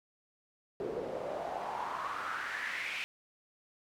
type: noise with band-pass filter sweep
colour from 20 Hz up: pink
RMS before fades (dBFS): -38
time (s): 0.8-3.04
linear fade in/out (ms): 0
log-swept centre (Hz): 400 to 2500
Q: 4.5
effects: none